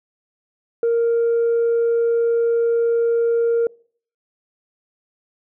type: tone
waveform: sine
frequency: 465.4 Hz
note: A#4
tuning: 3 cents flat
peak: -13 dBFS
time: 0.83-3.67 s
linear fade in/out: 2 ms
effects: noise-tail reverb RT60 0.5 s tail -26 dB re dry + tanh soft clip ceiling -13 dBFS